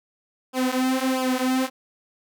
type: tone with flanger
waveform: sawtooth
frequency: 258.5 Hz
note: C4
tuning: 21 cents flat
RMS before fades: -23 dBFS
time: 0.53-1.7 s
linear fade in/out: 50 ms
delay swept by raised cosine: 0.49 to 5.99 ms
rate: 1.5 Hz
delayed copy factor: -0.9
effects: none